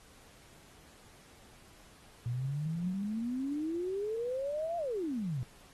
sine exponential two-way sweep, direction up then down, 116.8 to 698.5 to 116.8 Hz, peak -32 dBFS, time 2.26-5.43 s, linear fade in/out 0 ms, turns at 4.77 s, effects pink hiss -59 dBFS RMS until 5.73 s + AAC 32 kbps

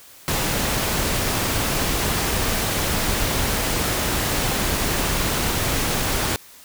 pink noise, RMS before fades -22 dBFS, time 0.28-6.36 s, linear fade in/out 0 ms, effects white hiss -46 dBFS RMS until 6.64 s

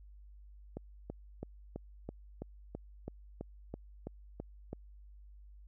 click train, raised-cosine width 2 ms, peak -27 dBFS, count 13, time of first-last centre 0.77-4.73 s, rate 3.03 Hz, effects added 50 Hz sine -52 dBFS peak until 5.67 s

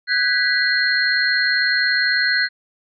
sine tone cluster, 1503 / 1643 / 1967 / 4212 Hz, F#6 / G#6 / B6 / C8, +27 / -19 / -7 / +11 cents, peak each -21 dBFS, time 0.07-2.49 s, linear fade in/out 50 ms, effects none

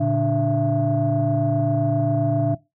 sine tone cluster, 116 / 143.5 / 293.2 / 670 Hz, A#2 / D3 / D4 / E5, -8 / -40 / -3 / +28 cents, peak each -22 dBFS, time 0-2.55 s, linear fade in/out 10 ms, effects noise-tail reverb RT60 0.2 s tail -18 dB re dry + tanh soft clip ceiling -11 dBFS

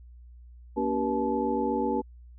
sine tone cluster, 236.3 / 284.3 / 387.4 / 481.3 / 865 Hz, A#3 / C#4 / G4 / B4 / A5, +24 / +44 / -20 / -45 / -30 cents, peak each -31 dBFS, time 0.76-2.02 s, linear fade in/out 20 ms, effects added 60 Hz sine -46 dBFS peak until 2.38 s

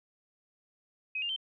sine tone with pitch steps, 2528 / 2805 / 3112 Hz, D#7 / F7 / G7, +27 / +7 / -13 cents, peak -31 dBFS, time 1.15-1.363 s, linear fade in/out 5 ms, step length 71 ms, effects none

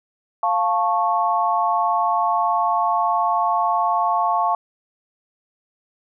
sine chord, F augmented, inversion none, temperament equal with one note detuned, 698.5 / 880 / 1101.7 Hz, F5 / A5 / C#6, 0 / 0 / -11 cents, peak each -21 dBFS, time 0.43-4.55 s, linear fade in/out 2 ms, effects none

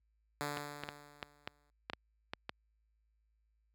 5% pulse tone with exponential decay, 145.8 Hz, D3, 12 cents flat, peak -24 dBFS, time 0.41-1.7 s, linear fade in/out 0 ms, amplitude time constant 280 ms
clicks, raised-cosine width 0.3 ms, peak -22 dBFS, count 9, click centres 0.572 / 0.836 / 0.889 / 1.228 / 1.475 / 1.899 / 1.934 / 2.335 / 2.494 s
effects added 54 Hz sine -69 dBFS peak until 3.74 s + high-pass 60 Hz 12 dB/octave

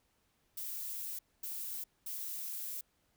violet noise bursts at uneven times, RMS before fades -41 dBFS, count 3, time 0.57-1.19 / 1.43-1.84 / 2.06-2.81 s, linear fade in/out 5 ms, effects pink hiss -75 dBFS RMS until 3.16 s

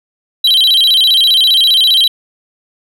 triangle tone with vibrato, 3520 Hz, A7, in tune, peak -5 dBFS, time 0.44-2.08 s, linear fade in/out 5 ms, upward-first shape square, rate 15 Hz, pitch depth 190 cents each way, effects none

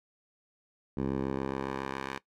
10% pulse tone with band-pass filter sweep, 67.2 Hz, C2, 47 cents sharp, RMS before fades -34 dBFS, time 0.97-2.18 s, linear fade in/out 5 ms, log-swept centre 260 to 1700 Hz, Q 0.72, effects noise-tail reverb RT60 0.1 s tail -18 dB re dry

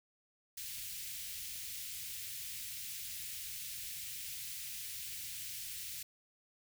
white band-stop noise, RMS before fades -44 dBFS, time 0.57-6.03 s, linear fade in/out 5 ms, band 140 to 2100 Hz, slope 24 dB/octave, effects none

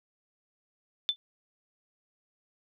sine tone with exponential decay, 3520 Hz, A7, in tune, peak -19 dBFS, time 1.09-1.16 s, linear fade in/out 0 ms, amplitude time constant 15 ms, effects none

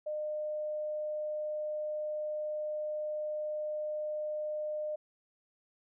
sine tone, 607 Hz, D#5, 43 cents flat, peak -33 dBFS, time 0.06-4.96 s, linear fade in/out 10 ms, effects none

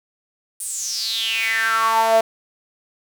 sawtooth tone with high-pass filter sweep, 224.7 Hz, A3, 37 cents sharp, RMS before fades -20 dBFS, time 0.6-2.21 s, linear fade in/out 5 ms, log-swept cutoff 9500 to 610 Hz, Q 7.4, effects none

